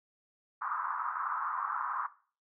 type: band-pass noise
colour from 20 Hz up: white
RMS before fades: -35 dBFS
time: 0.61-2.07 s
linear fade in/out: 10 ms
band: 1000 to 1300 Hz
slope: 48 dB/octave
effects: noise-tail reverb RT60 0.4 s tail -17 dB re dry